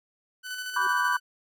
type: tone with tremolo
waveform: sawtooth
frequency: 1500 Hz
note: F#6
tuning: 23 cents sharp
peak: -28 dBFS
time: 0.43-1.2 s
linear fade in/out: 50 ms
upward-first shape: square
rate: 13 Hz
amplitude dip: 35%
type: tone with exponential growth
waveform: sine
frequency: 379.4 Hz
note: F#4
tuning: 43 cents sharp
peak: -37 dBFS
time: 0.68-0.87 s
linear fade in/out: 1 ms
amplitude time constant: 41 ms
type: chord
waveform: sine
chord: G major seventh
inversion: first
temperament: equal with one note detuned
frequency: 987.8 / 1152.5 / 1480 / 1568 Hz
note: B5 / D6 / F#6 / G6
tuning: 0 / -33 / 0 / 0 cents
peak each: -27 / -29 / -29 / -28 dBFS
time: 0.76-1.17 s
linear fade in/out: 5 ms
effects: none